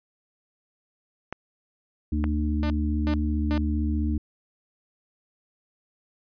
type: clicks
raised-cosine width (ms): 0.5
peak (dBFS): -16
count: 2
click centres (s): 1.326 / 2.241
type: harmonic tone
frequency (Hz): 75.3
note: D2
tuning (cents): +44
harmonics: 1 / 3 / 4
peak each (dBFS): -24 / -29 / -30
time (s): 2.12-4.18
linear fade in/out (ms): 5
type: tone bursts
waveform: sawtooth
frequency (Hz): 299.2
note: D4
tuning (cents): +32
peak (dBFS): -24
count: 3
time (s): 2.63-3.577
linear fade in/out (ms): 0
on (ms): 69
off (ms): 370
effects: resampled to 11025 Hz